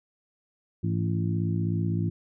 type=harmonic tone with a mistuned harmonic; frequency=56 Hz; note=A1; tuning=31 cents sharp; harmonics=2 / 3 / 4 / 5 / 6; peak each=-27 / -28 / -35 / -37 / -36 dBFS; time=0.83-2.1 s; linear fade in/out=10 ms; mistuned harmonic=2; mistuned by=-110 cents; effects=none